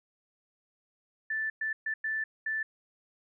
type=tone bursts at uneven times; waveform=sine; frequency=1760 Hz; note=A6; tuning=in tune; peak=-29 dBFS; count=5; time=1.3-1.5 / 1.61-1.73 / 1.86-1.94 / 2.04-2.24 / 2.46-2.63 s; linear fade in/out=5 ms; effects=none